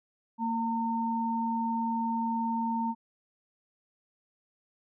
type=tone pair together; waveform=sine; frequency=229.6 / 911.3 Hz; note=A#3 / A#5; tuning=-26 / -39 cents; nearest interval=2 octaves; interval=2387 cents; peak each=-30 / -30 dBFS; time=0.38-2.95 s; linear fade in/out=50 ms; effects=none